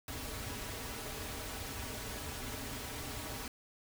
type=noise with comb filter; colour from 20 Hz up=pink; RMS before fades=-42 dBFS; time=0.08-3.48 s; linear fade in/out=2 ms; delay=5.7 ms; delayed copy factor=-0.65; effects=none